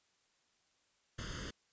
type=noise with comb filter; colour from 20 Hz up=pink; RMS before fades=-43 dBFS; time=1.18-1.51 s; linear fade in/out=10 ms; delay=0.62 ms; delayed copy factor=+0.85; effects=white hiss -75 dBFS RMS until 1.72 s + resampled to 16000 Hz